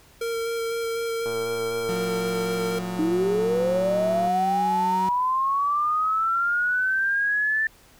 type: tone with vibrato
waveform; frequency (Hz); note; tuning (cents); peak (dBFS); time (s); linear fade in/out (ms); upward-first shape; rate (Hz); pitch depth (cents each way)
square; 460; A#4; -23; -26; 0.21-2.79; 5; square; 4; 9
type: click train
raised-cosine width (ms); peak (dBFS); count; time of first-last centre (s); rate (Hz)
1; -23; 342; 1.26-4.278; 113
type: tone with pitch glide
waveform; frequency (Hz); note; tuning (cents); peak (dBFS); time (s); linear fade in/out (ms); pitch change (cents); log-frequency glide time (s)
35% pulse; 180 to 186.89; F#3 to F#3; -47 to +18; -27; 1.89-5.09; 0; +65; 2.8-4.47
type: linear sweep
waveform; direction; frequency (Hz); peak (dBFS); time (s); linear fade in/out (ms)
sine; up; 304.8 to 1775; -20; 2.99-7.67; 2
effects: pink hiss -54 dBFS RMS until 7.99 s